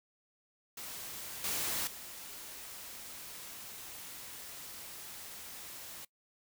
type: noise with level steps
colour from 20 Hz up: white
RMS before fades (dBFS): -44 / -35 / -47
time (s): 0.77-6.05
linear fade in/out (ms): 5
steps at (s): 1.44 / 1.87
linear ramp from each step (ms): 2
effects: noise-tail reverb RT60 0.1 s tail -22 dB re dry